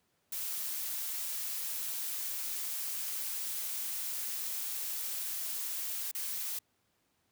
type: noise with dropouts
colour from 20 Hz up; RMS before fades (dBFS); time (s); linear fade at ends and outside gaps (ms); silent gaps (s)
blue; -37; 0.32-6.59; 5; 6.114-6.148
effects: pink hiss -75 dBFS RMS until 7.31 s + high-pass 100 Hz 12 dB/octave